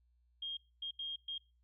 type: tone bursts at uneven times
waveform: sine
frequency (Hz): 3230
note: G#7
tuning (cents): -49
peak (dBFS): -38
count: 4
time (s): 0.42-0.57 / 0.82-0.91 / 0.99-1.16 / 1.28-1.38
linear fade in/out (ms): 5
effects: noise-tail reverb RT60 0.3 s tail -23 dB re dry + added 60 Hz sine -69 dBFS peak until 1.63 s